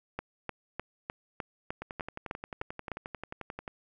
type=two click trains; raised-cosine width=0.5 ms; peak=-23 / -19 dBFS; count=22 / 10; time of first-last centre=1.82-3.678 / 0.19-2.917 s; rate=11.3 / 3.3 Hz; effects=none